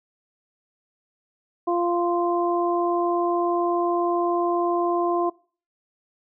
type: harmonic tone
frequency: 347.3 Hz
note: F4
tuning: 10 cents flat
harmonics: 1 / 2 / 3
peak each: -22 / -25 / -27 dBFS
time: 1.67-5.3 s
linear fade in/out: 10 ms
effects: noise-tail reverb RT60 0.4 s tail -22 dB re dry